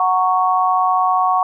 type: chord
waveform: sine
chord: F# major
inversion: none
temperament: just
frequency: 740 / 925 / 1110 Hz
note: F#5 / A#5 / C#6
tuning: 0 / -14 / +2 cents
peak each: -16 / -22 / -16 dBFS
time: 0-1.43 s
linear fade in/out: 2 ms
effects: none